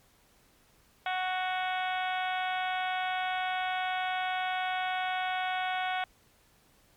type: harmonic tone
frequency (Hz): 370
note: F#4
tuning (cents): 0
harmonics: 2 / 3 / 4 / 5 / 6 / 7 / 8 / 9 / 10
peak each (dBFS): -31 / -41 / -36 / -42 / -39 / -44 / -47 / -42 / -49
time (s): 1.06-6.04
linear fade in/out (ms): 2
effects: pink hiss -64 dBFS RMS until 6.96 s + MP3 96 kbps